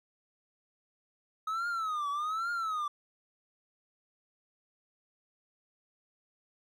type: tone with vibrato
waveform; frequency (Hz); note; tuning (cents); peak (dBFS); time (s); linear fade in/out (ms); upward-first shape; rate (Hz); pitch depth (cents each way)
triangle; 1268; D#6; +32; -29; 1.47-2.88; 5; triangle; 1.2; 200
effects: none